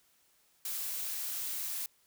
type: noise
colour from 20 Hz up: blue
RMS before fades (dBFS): -37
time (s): 0.65-1.86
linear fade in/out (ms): 2
effects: white hiss -69 dBFS RMS until 2.06 s